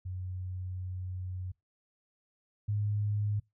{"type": "tone pair in turn", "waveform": "sine", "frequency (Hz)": [91.9, 103.99], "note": ["F#2", "G#2"], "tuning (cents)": [-11, 3], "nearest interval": "major second", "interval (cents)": 214, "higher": "second", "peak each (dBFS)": [-35, -28], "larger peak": "second", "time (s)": [[0.05, 1.52], [2.68, 3.4]], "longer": "first", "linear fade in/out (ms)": 10, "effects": ["noise-tail reverb RT60 0.2 s tail -24 dB re dry"]}